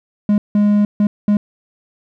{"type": "tone bursts at uneven times", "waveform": "triangle", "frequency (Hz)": 206.8, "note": "G#3", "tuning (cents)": -7, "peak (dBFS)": -8, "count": 4, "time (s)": [[0.29, 0.38], [0.55, 0.85], [1, 1.07], [1.28, 1.37]], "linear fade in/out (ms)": 2, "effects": []}